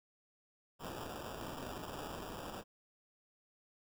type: noise with sample-and-hold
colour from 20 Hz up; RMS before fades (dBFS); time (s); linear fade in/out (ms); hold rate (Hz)
blue; -45; 0.79-2.64; 50; 2100
effects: none